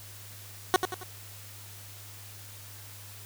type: tone with echo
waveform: 15% pulse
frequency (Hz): 370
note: F#4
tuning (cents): 0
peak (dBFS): -12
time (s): 0.74-0.76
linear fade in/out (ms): 0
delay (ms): 91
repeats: 3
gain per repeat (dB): -7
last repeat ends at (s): 1.033
effects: added 101 Hz sine -48 dBFS peak until 3.25 s + white hiss -48 dBFS RMS until 3.25 s